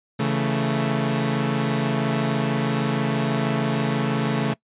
sawtooth chord, A major, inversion first, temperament equal, 138.59 / 164.81 / 220 Hz, C#3 / E3 / A3, 0 / 0 / 0 cents, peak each -20 / -24 / -20 dBFS, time 0.19-4.54 s, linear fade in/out 10 ms, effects noise-tail reverb RT60 0.1 s tail -22 dB re dry + resampled to 8000 Hz

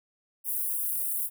white high-pass noise, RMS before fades -30 dBFS, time 0.44-1.3 s, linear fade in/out 50 ms, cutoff 9400 Hz, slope 48 dB/octave, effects none

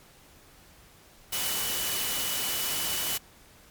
sine tone in noise, 2966 Hz, F#7, 4 cents sharp, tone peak -36 dBFS, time 1.32-3.18 s, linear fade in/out 10 ms, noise white, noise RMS -30 dBFS, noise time 1.32-3.18 s, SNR -9 dB, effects pink hiss -55 dBFS RMS until 3.7 s + MP3 96 kbps

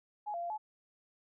sine tone with pitch steps, 837 / 688 / 692 / 857 Hz, G#5 / F5 / F5 / A5, +13 / -26 / -16 / -46 cents, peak -35 dBFS, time 0.26-0.58 s, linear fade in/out 20 ms, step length 80 ms, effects none

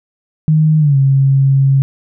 sine tone with pitch glide, 155.56 to 136.21 Hz, D#3 to C#3, 0 to -30 cents, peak -7 dBFS, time 0.48-1.82 s, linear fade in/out 0 ms, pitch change -230 cents, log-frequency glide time 0.79-0.97 s, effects none

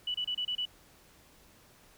sine tone bursts, 2960 Hz, F#7, in tune, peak -30 dBFS, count 6, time 0.07-0.654 s, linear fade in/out 5 ms, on 74 ms, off 28 ms, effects pink hiss -60 dBFS RMS until 1.97 s

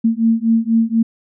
sine beating tone pair, 224.9 / 229 Hz, A3 / A#3, +38 / -31 cents, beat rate 4.1 Hz, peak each -15 dBFS, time 0.04-1.03 s, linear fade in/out 10 ms, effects none

